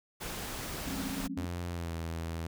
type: noise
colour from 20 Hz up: pink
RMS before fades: -39 dBFS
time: 0.2-1.28 s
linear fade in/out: 20 ms
type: chord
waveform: sine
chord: Db major seventh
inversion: first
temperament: equal with one note detuned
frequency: 177.87 / 207.7 / 261.6 / 277.2 Hz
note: F3 / Ab3 / C4 / Db4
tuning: +32 / 0 / 0 / 0 cents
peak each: -43 / -43 / -40 / -39 dBFS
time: 0.87-1.45 s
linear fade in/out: 5 ms
type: tone with pitch glide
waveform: sawtooth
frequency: 87.31 to 82.6 Hz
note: F2 to E2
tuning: 0 to +4 cents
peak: -31 dBFS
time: 1.37-2.47 s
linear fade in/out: 5 ms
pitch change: -96 cents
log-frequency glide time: 1.68-1.95 s
effects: none